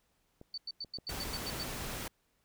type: clicks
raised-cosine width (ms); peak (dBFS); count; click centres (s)
2; -37 / -39 / -33; 3; 0.414 / 0.847 / 0.986
type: tone bursts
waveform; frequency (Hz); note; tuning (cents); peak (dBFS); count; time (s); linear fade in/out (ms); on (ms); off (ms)
sine; 4538; C#8; +40; -37; 9; 0.54-1.633; 2; 37; 95
type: noise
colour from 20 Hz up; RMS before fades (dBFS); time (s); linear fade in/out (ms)
pink; -40; 1.09-2.08; 5
effects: pink hiss -75 dBFS RMS until 2.44 s